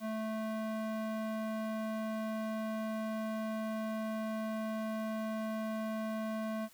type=tone with band-pass filter; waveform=square; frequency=219.1 Hz; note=A3; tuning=7 cents flat; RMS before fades=-37 dBFS; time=0-6.69 s; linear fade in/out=50 ms; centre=630 Hz; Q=0.65; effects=white hiss -61 dBFS RMS until 6.73 s